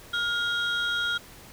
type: tone cluster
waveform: sine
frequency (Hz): 1414 / 3273 / 3804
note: F6 / G#7 / A#7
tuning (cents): +21 / -26 / +34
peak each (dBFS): -25 / -29 / -33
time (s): 0.13-1.18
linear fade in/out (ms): 10
effects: tanh soft clip ceiling -20 dBFS + pink hiss -48 dBFS RMS until 1.52 s